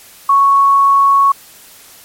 sine tone, 1108.7 Hz, C#6, in tune, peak -6 dBFS, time 0.29-1.32 s, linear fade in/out 5 ms, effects white hiss -40 dBFS RMS until 2.04 s + MP3 64 kbps

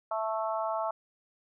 harmonic tone, 220 Hz, A3, in tune, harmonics 3 / 4 / 5 / 6, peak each -32 / -34 / -36 / -38 dBFS, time 0.11-0.91 s, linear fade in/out 5 ms, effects none

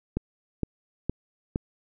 click train, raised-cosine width 3 ms, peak -13 dBFS, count 4, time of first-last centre 0.17-1.559 s, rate 2.16 Hz, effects none

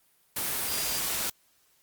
sine tone in noise, 4800 Hz, D8, 37 cents sharp, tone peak -38 dBFS, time 0.67-1 s, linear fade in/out 5 ms, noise white, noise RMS -30 dBFS, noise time 0.36-1.3 s, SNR -11 dB, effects white hiss -66 dBFS RMS until 1.82 s + Opus 32 kbps

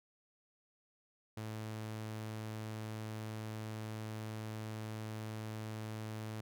sawtooth tone, 109 Hz, A2, 16 cents flat, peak -37 dBFS, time 1.37-6.41 s, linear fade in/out 5 ms, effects none

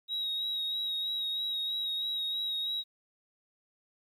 sine tone with vibrato, 3810 Hz, A#7, 37 cents sharp, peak -29 dBFS, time 0.08-2.84 s, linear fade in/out 50 ms, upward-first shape sine, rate 3.1 Hz, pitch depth 25 cents each way, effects tanh soft clip ceiling -28 dBFS + 11-bit

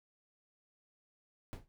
brown noise with exponential decay, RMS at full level -36 dBFS, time 1.53-1.68 s, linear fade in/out 0 ms, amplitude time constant 32 ms, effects none

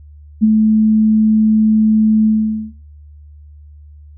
sine tone with ADSR envelope, 217.2 Hz, A3, 22 cents flat, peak -5 dBFS, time 0.41-2.73 s, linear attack 27 ms, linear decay 26 ms, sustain -3 dB, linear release 470 ms, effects noise-tail reverb RT60 0.3 s tail -21 dB re dry + added 74 Hz sine -36 dBFS peak until 4.17 s

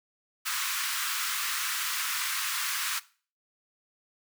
pink high-pass noise, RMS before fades -31 dBFS, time 0.45-3 s, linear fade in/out 20 ms, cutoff 1100 Hz, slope 48 dB/octave, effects noise-tail reverb RT60 0.4 s tail -19 dB re dry

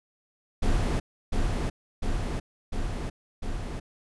brown noise with echo, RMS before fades -24 dBFS, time 0.62-1 s, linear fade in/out 10 ms, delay 700 ms, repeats 4, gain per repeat -2 dB, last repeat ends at 3.8 s, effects resampled to 24000 Hz

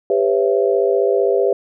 sine chord, C# half-diminished seventh, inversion second, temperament just, 399.1 / 498.9 / 554.4 / 665.2 Hz, G4 / B4 / C#5 / E5, +31 / +17 / 0 / +16 cents, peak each -16 / -18 / -21 / -22 dBFS, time 0.1-1.53 s, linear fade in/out 2 ms, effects none

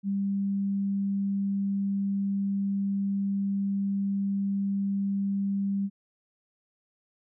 sine tone, 197.9 Hz, G3, 17 cents sharp, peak -25 dBFS, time 0.03-5.9 s, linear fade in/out 50 ms, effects none

